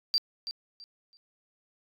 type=tone with echo; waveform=sine; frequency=4699 Hz; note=D8; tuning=in tune; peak=-21 dBFS; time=0.14-0.18 s; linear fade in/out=0 ms; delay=330 ms; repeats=3; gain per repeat=-12 dB; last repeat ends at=1.17 s; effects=tanh soft clip ceiling -17 dBFS